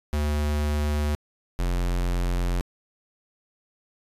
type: tone pair in turn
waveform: square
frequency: 74.3 / 44.18 Hz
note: D2 / F1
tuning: +21 / +21 cents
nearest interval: major sixth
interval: 900 cents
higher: first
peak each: -23 dBFS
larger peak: neither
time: 0.13-1.15 / 1.59-2.61 s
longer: neither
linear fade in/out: 0 ms
effects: resampled to 32000 Hz